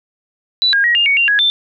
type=tone with pitch steps; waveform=sine; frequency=3963 / 1623 / 1900 / 2816 / 2233 / 2772 / 1664 / 3552 Hz; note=B7 / G#6 / A#6 / F7 / C#7 / F7 / G#6 / A7; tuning=+5 / -40 / +33 / +14 / +12 / -14 / +3 / +16 cents; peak=-10 dBFS; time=0.62-1.5 s; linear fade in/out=0 ms; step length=110 ms; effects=none